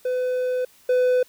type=tone pair in turn; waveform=triangle; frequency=504 / 502.1 Hz; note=B4 / B4; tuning=+35 / +29 cents; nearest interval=unison; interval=6 cents; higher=first; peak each=-19 / -14 dBFS; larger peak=second; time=0.05-0.65 / 0.89-1.23 s; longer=first; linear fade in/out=5 ms; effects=white hiss -55 dBFS RMS until 1.28 s